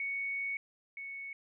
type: tone pair in turn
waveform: sine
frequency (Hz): 2224 / 2215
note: C#7 / C#7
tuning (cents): +5 / -2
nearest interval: unison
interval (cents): 7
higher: first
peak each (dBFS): -33 / -40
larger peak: first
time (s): 0-0.57 / 0.97-1.33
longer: first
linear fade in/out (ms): 2
effects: none